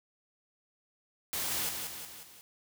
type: noise with echo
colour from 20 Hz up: white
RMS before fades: -34 dBFS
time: 1.33-1.69 s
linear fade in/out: 0 ms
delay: 180 ms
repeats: 4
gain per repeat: -5 dB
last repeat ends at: 2.41 s
effects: none